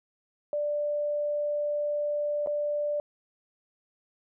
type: tone with dropouts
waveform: sine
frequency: 589 Hz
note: D5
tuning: 5 cents sharp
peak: -26 dBFS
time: 0.53-3 s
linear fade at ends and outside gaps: 1 ms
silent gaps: 2.462-2.472 s
effects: none